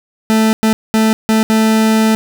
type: tone bursts at uneven times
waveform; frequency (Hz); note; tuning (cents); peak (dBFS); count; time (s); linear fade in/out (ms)
40% pulse; 220; A3; 0; -8; 5; 0.3-0.53 / 0.63-0.73 / 0.94-1.13 / 1.29-1.43 / 1.5-2.15; 0
effects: none